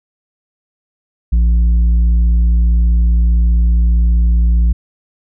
sine tone with tanh clipping, 57.6 Hz, A#1, 20 cents flat, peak -9 dBFS, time 1.32-4.73 s, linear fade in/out 10 ms, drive 5 dB, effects none

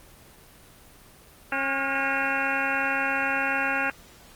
harmonic tone with a mistuned harmonic, 271.7 Hz, C#4, 35 cents flat, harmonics 1 / 2 / 3 / 4 / 5 / 6 / 7 / 8 / 9 / 10, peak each -35 / -35 / -31 / -36 / -29 / -29 / -36 / -36 / -34 / -32 dBFS, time 1.52-3.9 s, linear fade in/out 2 ms, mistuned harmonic 5, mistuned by +77 cents, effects pink hiss -51 dBFS RMS until 4.35 s + Opus 24 kbps

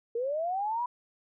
sine linear sweep, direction up, 451.8 to 993 Hz, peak -28 dBFS, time 0.15-0.86 s, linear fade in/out 5 ms, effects none

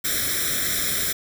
white noise with comb filter, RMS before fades -24 dBFS, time 0.04-1.13 s, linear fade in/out 10 ms, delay 0.54 ms, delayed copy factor +0.95, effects none

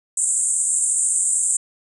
white band-pass noise, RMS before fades -20 dBFS, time 0.17-1.57 s, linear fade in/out 5 ms, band 7300 to 9100 Hz, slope 96 dB/octave, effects none

